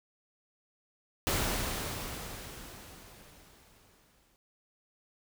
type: noise with exponential decay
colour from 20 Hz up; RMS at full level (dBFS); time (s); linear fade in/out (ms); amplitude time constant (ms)
pink; -29; 1.27-4.36; 0; 670
effects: none